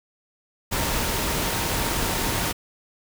sine tone in noise, 922 Hz, A#5, 19 cents flat, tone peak -36 dBFS, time 0.71-2.53 s, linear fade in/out 20 ms, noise pink, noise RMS -25 dBFS, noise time 0.71-2.53 s, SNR -14 dB, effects none

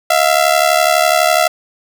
sawtooth ring-modulated tone, 673 Hz, E5, 36 cents sharp, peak -3 dBFS, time 0.1-1.48 s, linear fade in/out 5 ms, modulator 36 Hz, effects none

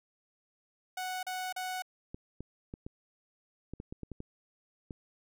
sawtooth tone bursts, 740 Hz, F#5, in tune, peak -31 dBFS, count 3, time 0.97-1.822 s, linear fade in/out 5 ms, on 260 ms, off 36 ms
clicks, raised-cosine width 3 ms, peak -28 dBFS, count 11, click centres 2.145 / 2.406 / 2.739 / 2.865 / 3.736 / 3.801 / 3.925 / 4.033 / 4.117 / 4.204 / 4.908 s
effects none

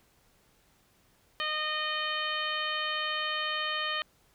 harmonic tone, 614 Hz, D#5, 23 cents flat, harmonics 1 / 2 / 3 / 4 / 5 / 6 / 7, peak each -41 / -35 / -35 / -39 / -34 / -43 / -43 dBFS, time 1.4-4.02 s, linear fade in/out 0 ms, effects pink hiss -66 dBFS RMS until 4.34 s

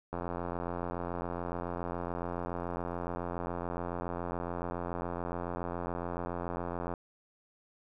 click train, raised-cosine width 1 ms, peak -22 dBFS, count 594, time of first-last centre 0.13-6.938 s, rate 87.1 Hz, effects none

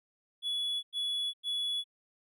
triangle tone bursts, 3400 Hz, G#7, 40 cents sharp, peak -29 dBFS, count 3, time 0.42-1.842 s, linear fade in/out 50 ms, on 410 ms, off 96 ms, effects none

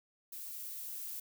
violet noise with level ramp, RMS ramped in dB -45 to -42 dBFS, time 0.32-1.2 s, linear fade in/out 5 ms, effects none

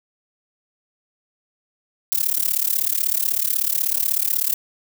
violet noise with amplitude modulation, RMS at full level -17 dBFS, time 2.12-4.54 s, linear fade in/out 0 ms, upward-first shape sine, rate 36.2 Hz, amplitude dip 95%, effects none

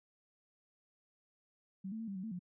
sine tone with pitch steps, 191.4 / 221.1 / 226.1 / 196.8 / 186.4 / 223 / 178.8 Hz, G3 / A3 / A3 / G3 / F#3 / A3 / F3, -41 / +9 / +47 / +7 / +13 / +23 / +41 cents, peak -39 dBFS, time 1.84-2.393 s, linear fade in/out 10 ms, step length 79 ms, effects none

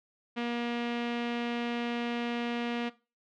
sawtooth tone with low-pass filter, 237.8 Hz, A#3, 35 cents sharp, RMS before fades -33 dBFS, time 0.36-2.9 s, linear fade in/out 20 ms, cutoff 2900 Hz, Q 1.9, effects noise-tail reverb RT60 0.3 s tail -18 dB re dry

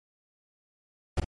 brown noise with echo, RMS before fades -23 dBFS, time 1.17-1.2 s, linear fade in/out 5 ms, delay 45 ms, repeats 1, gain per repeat -8 dB, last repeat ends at 1.245 s, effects MP3 48 kbps

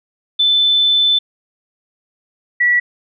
sine tone pair in turn, 3520 / 1943.8 Hz, A7 / B6, 0 / -28 cents, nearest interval minor seventh, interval 1028 cents, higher first, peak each -10 dBFS, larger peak neither, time 0.39-1.19 / 2.6-2.8 s, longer first, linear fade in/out 10 ms, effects none

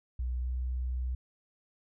sine tone with pitch glide, 61.74 to 62.71 Hz, B1 to B1, 0 to +27 cents, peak -30 dBFS, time 0.19-1.15 s, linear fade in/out 5 ms, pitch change +27 cents, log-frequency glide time 0.4-0.48 s, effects none

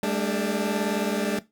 20% pulse chord, G suspended second, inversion none, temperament equal with one note detuned, 200.9 / 220 / 293.7 Hz, G3 / A3 / D4, +43 / 0 / 0 cents, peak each -23 / -23 / -25 dBFS, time 0.03-1.39 s, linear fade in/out 2 ms, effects noise-tail reverb RT60 0.2 s tail -17 dB re dry

